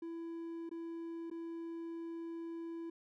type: tone with dropouts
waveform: triangle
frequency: 333 Hz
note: E4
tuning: 18 cents sharp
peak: -39 dBFS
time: 0.02-2.9 s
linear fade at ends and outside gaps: 5 ms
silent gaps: 0.693-0.712 / 1.301-1.312 s
effects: none